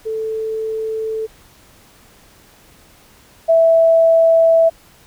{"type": "tone pair in turn", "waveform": "sine", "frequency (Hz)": [440.7, 657.6], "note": ["A4", "E5"], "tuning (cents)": [3, -4], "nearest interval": "perfect fifth", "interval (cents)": 693, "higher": "second", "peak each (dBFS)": [-19, -8], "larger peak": "second", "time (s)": [[0.05, 1.27], [3.48, 4.7]], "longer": "neither", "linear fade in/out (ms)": 20, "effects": ["pink hiss -48 dBFS RMS until 5.06 s"]}